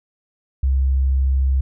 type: tone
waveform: sine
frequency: 66.6 Hz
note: C2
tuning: 31 cents sharp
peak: -14 dBFS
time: 0.63-1.61 s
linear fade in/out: 5 ms
effects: none